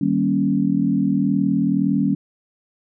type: chord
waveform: sine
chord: Eb dominant seventh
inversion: none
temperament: equal with one note detuned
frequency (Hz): 155.56 / 196 / 235.2 / 277.2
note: Eb3 / G3 / Bb3 / Db4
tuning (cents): 0 / 0 / +16 / 0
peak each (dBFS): -25 / -20 / -23 / -20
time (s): 0.01-2.15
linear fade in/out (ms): 5
effects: none